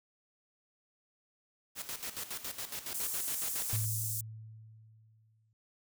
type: noise with tremolo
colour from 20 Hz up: white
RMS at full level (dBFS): -39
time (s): 1.75-3.86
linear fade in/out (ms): 50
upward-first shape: square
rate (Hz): 7.2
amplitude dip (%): 70
type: high-pass noise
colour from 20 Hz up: pink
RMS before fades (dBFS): -37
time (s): 2.94-4.21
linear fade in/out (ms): 5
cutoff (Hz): 7200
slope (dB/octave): 24
type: tone with exponential decay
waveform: sine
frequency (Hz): 110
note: A2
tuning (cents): 0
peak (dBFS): -30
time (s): 3.73-5.53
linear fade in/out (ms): 0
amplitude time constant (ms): 390
effects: none